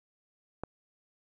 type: click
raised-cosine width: 1 ms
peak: -21 dBFS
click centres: 0.636 s
effects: none